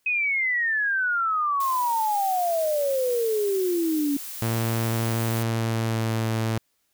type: exponential sweep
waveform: sine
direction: down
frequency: 2540 to 277.2 Hz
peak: -21 dBFS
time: 0.06-4.17 s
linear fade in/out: 5 ms
type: noise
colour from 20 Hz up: blue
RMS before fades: -36 dBFS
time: 1.6-5.43 s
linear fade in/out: 5 ms
type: tone with pitch glide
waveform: sawtooth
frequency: 114.1 to 112.53 Hz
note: A#2 to A2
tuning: -37 to +39 cents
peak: -19 dBFS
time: 4.42-6.58 s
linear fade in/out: 0 ms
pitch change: -24 cents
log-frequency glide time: 5.45-6.03 s
effects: white hiss -71 dBFS RMS until 6.93 s